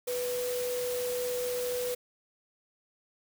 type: tone in noise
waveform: sine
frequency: 493.9 Hz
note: B4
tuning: in tune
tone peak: -30 dBFS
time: 0.07-1.95 s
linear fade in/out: 10 ms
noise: white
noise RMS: -39 dBFS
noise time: 0.07-1.95 s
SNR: +6 dB
effects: none